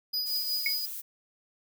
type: tone with tremolo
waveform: square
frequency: 4942 Hz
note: D#8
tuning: 13 cents flat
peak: -27 dBFS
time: 0.13-0.86 s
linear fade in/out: 10 ms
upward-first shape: triangle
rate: 5.5 Hz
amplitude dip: 55%
type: noise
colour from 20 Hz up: violet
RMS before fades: -38 dBFS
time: 0.25-1.02 s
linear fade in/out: 20 ms
type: tone with exponential decay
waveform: sine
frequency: 2200 Hz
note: C#7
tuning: 14 cents flat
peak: -22 dBFS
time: 0.66-0.76 s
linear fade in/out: 2 ms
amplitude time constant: 21 ms
effects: none